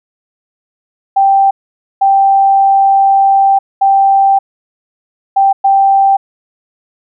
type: tone bursts at uneven times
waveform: sine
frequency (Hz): 784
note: G5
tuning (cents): 0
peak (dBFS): -5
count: 5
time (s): 1.16-1.51 / 2.01-3.59 / 3.81-4.39 / 5.36-5.53 / 5.64-6.17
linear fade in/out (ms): 10
effects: none